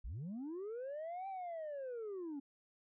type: linear two-way sweep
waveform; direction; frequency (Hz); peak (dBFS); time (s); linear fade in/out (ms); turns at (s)
sine; up then down; 38.89 to 787 to 269.7; -39; 0.04-2.4; 10; 1.28
effects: tanh soft clip ceiling -40 dBFS